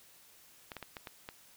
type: clicks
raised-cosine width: 0.3 ms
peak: -26 dBFS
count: 6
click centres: 0.718 / 0.767 / 0.827 / 0.968 / 1.072 / 1.289 s
effects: white hiss -60 dBFS RMS until 1.56 s